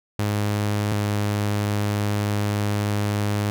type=tone pair in turn; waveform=sawtooth; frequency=103.83 / 103.38 Hz; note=G#2 / G#2; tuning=0 / -7 cents; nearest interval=unison; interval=7 cents; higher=first; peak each=-17 dBFS; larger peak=neither; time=0.19-0.92 / 0.92-3.5 s; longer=second; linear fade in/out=0 ms; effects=none